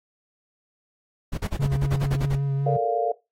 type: noise bursts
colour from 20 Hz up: brown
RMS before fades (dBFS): -26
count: 11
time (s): 1.32-2.357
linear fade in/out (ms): 10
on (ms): 57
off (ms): 41
type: tone with vibrato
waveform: triangle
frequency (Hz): 138.59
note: C#3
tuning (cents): 0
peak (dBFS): -19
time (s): 1.59-2.77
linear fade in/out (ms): 10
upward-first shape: sine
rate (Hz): 5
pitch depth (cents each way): 17
type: chord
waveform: sine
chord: Bb major seventh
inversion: third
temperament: just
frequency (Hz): 437 / 466.2 / 582.7 / 699.2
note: A4 / Bb4 / D5 / F5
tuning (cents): -12 / 0 / -14 / +2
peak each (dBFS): -28 / -26 / -29 / -24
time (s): 2.66-3.12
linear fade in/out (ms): 5
effects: noise-tail reverb RT60 0.2 s tail -17 dB re dry + AAC 48 kbps